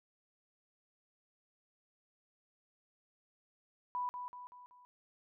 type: tone with echo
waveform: sine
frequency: 987.8 Hz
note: B5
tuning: in tune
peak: -34 dBFS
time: 3.95-4.09 s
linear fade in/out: 0 ms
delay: 190 ms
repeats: 4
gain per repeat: -6 dB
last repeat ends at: 4.85 s
effects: none